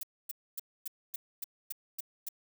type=noise bursts; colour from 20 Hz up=violet; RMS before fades=-37 dBFS; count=9; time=0.01-2.288 s; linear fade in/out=5 ms; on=22 ms; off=260 ms; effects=none